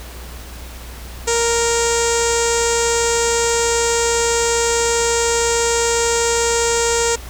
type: tone with low-pass filter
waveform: sawtooth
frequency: 466.2 Hz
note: A#4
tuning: in tune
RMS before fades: -17 dBFS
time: 1.27-7.16 s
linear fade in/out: 10 ms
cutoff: 7300 Hz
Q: 6.6
effects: added 60 Hz sine -32 dBFS peak until 7.29 s + pink hiss -37 dBFS RMS until 7.29 s